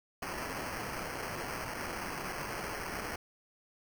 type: noise with sample-and-hold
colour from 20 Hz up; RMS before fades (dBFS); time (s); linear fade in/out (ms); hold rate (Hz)
blue; -39; 0.22-3.16; 5; 3675
effects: none